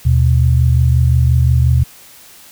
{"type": "tone pair together", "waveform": "sine", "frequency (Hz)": [77.78, 123.47], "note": ["D#2", "B2"], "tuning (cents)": [0, 0], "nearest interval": "minor sixth", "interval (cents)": 800, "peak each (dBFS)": -11, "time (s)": [0.05, 1.84], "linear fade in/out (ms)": 10, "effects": ["white hiss -41 dBFS RMS until 2.51 s"]}